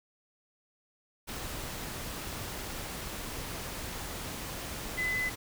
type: tone in noise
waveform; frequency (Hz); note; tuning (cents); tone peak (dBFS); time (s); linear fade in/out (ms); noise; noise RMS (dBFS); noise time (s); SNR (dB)
sine; 2016; B6; +35; -29; 4.97-5.3; 20; pink; -39; 1.27-5.36; +7
effects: none